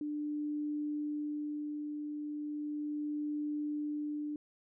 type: tone with tremolo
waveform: sine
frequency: 297.3 Hz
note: D4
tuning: 21 cents sharp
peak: -33 dBFS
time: 0.01-4.36 s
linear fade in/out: 2 ms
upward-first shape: sine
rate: 0.36 Hz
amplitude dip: 35%
effects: none

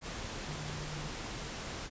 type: tone in noise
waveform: sine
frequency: 150 Hz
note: D3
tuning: 37 cents sharp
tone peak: -42 dBFS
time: 0.44-1.11 s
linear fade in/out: 50 ms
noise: pink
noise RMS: -41 dBFS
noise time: 0.01-1.9 s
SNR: -4 dB
effects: resampled to 16000 Hz

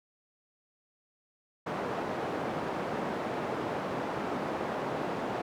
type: band-pass noise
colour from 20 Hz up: white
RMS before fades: -34 dBFS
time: 1.66-5.42 s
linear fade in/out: 10 ms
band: 160 to 790 Hz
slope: 12 dB/octave
effects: none

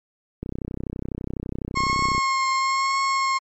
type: click train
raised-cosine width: 3 ms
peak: -16 dBFS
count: 57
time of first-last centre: 0.43-2.18 s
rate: 32 Hz
type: tone with vibrato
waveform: 35% pulse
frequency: 1077 Hz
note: C6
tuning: 50 cents sharp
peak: -18 dBFS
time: 1.75-3.39 s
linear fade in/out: 20 ms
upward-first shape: triangle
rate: 1 Hz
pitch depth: 20 cents each way
effects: MP3 32 kbps

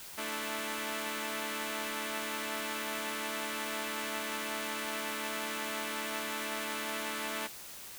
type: chord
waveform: 5% pulse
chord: A suspended fourth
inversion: none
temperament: equal with one note detuned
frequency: 218.9 / 293.7 / 329.6 Hz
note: A3 / D4 / E4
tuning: -9 / 0 / 0 cents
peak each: -27 / -28 / -32 dBFS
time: 0.17-7.48 s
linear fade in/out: 20 ms
effects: white hiss -47 dBFS RMS until 7.98 s

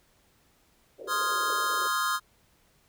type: band-pass noise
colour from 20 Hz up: pink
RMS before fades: -42 dBFS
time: 0.98-1.89 s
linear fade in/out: 20 ms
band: 370 to 570 Hz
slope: 48 dB/octave
type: chord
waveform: square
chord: F minor seventh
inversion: second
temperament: equal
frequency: 1046.5 / 1244.5 / 1396.9 / 1661.2 Hz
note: C6 / Eb6 / F6 / Ab6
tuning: 0 / 0 / 0 / 0 cents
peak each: -32 / -30 / -32 / -36 dBFS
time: 1.07-2.2 s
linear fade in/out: 50 ms
effects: pink hiss -65 dBFS RMS until 2.88 s

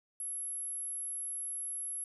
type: tone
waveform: sine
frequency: 11175 Hz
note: F9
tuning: in tune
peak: -36 dBFS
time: 0.2-2.04 s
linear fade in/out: 2 ms
effects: none

